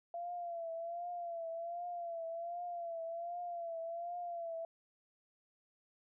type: tone with vibrato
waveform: sine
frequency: 682 Hz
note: F5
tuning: 41 cents flat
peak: -39 dBFS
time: 0.14-4.65 s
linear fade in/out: 2 ms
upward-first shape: triangle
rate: 1.3 Hz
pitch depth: 68 cents each way
effects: none